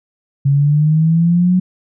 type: exponential sweep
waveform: sine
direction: up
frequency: 137.6 to 185 Hz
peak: -9 dBFS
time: 0.45-1.6 s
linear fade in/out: 10 ms
effects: none